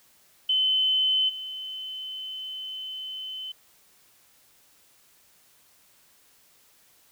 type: tone with level steps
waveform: sine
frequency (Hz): 3049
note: G7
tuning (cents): -49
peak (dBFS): -20 / -33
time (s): 0.49-3.52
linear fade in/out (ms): 5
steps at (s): 1.28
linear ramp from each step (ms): 20
effects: white hiss -60 dBFS RMS until 7.11 s

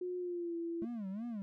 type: tone with pitch glide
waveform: sine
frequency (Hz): 360.6 to 336.5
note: F#4 to E4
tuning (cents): -45 to +36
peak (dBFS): -36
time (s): 0.01-0.85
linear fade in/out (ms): 5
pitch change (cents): -119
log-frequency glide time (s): 0.18-0.56
type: tone with vibrato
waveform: triangle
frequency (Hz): 213.4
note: G#3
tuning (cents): +47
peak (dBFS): -36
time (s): 0.82-1.42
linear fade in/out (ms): 0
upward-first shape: sine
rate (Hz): 2.8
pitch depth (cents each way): 210
effects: none

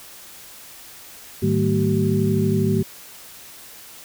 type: tone cluster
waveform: sine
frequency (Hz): 106 / 154.9 / 194.9 / 227.5 / 382.4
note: G#2 / D#3 / G3 / A#3 / G4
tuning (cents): +36 / -7 / -10 / -42 / -43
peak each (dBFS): -23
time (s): 1.42-2.83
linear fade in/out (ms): 10
effects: white hiss -42 dBFS RMS until 4.04 s

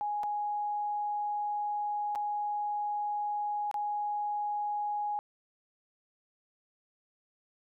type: tone with dropouts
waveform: sine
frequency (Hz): 830.6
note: G#5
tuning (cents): 0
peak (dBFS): -30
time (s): 0.01-5.19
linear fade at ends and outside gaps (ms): 0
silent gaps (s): 0.233-0.237 / 2.151-2.157 / 3.713-3.742
effects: none

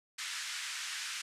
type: band-pass noise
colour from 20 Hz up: pink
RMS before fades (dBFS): -40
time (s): 0.18-1.22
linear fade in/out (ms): 10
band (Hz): 1500 to 8500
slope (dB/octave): 24
effects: resampled to 32000 Hz

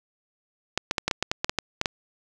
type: clicks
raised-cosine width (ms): 0.2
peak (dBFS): -6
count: 12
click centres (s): 0.776 / 0.911 / 0.982 / 1.08 / 1.112 / 1.226 / 1.315 / 1.445 / 1.495 / 1.587 / 1.814 / 1.858
effects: none

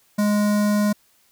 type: tone with notch filter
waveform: square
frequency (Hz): 207.7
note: G#3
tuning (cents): 0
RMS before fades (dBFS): -19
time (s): 0.18-0.93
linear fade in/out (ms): 10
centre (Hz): 2900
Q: 1.1
effects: white hiss -60 dBFS RMS until 1.31 s

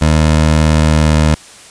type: tone with pitch glide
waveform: 20% pulse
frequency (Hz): 77.78 to 77.11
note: D#2 to D#2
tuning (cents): 0 to -15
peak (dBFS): -3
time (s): 0.01-1.35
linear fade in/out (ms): 10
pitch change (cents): -15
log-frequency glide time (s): 0.79-1.12
effects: white hiss -37 dBFS RMS until 1.7 s + resampled to 22050 Hz

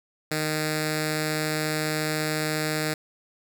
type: tone with notch filter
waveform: 5% pulse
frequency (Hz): 154.5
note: D#3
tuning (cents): -12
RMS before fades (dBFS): -27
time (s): 0.31-2.94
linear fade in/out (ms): 5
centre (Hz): 1000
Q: 1
effects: none

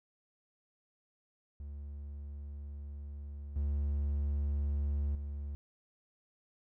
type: tone with level steps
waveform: triangle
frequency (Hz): 71.8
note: D2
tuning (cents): -39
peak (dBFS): -39 / -28 / -35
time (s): 1.6-5.55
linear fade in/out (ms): 0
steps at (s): 3.56 / 5.15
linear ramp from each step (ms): 2
effects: none

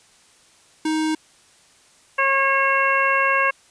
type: tone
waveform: square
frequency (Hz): 313.2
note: D#4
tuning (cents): +11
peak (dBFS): -20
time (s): 0.85-1.15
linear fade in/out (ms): 5
type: harmonic tone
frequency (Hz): 544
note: C#5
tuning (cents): -33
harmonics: 1 / 2 / 3 / 4 / 5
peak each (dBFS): -25 / -20 / -21 / -24 / -24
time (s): 2.18-3.51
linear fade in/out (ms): 10
effects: white hiss -54 dBFS RMS until 3.7 s + resampled to 22050 Hz

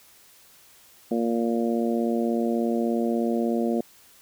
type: harmonic tone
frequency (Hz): 116.54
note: A#2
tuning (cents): 0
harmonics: 2 / 3 / 4 / 5 / 6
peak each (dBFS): -24 / -28 / -30 / -32 / -34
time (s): 1.11-3.81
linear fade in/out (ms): 5
effects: white hiss -54 dBFS RMS until 4.21 s

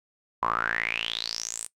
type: tone with band-pass filter sweep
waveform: sawtooth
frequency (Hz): 56.7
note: A#1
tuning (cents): -47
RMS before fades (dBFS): -30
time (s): 0.42-1.67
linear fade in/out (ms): 10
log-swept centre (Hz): 1000 to 9000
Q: 9.7
effects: noise-tail reverb RT60 0.1 s tail -19 dB re dry

